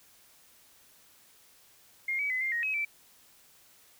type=tone with pitch steps; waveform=sine; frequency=2127 / 2277 / 2025 / 2102 / 1877 / 2550 / 2329 Hz; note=C7 / C#7 / B6 / C7 / A#6 / D#7 / D7; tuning=+28 / +46 / +43 / +7 / +11 / +42 / -15 cents; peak=-28 dBFS; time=2.08-2.85 s; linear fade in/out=5 ms; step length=110 ms; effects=white hiss -60 dBFS RMS until 3.99 s